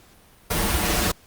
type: noise with comb filter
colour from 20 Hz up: pink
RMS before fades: -22 dBFS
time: 0.5-1.12 s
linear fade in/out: 10 ms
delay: 7.6 ms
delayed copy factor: -1
effects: pink hiss -53 dBFS RMS until 1.26 s + Opus 48 kbps